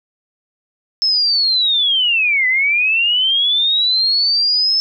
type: linear two-way sweep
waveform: sine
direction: down then up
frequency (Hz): 5274 to 1988 to 5274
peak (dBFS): -12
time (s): 1.02-4.8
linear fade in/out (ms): 0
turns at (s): 2.47
effects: none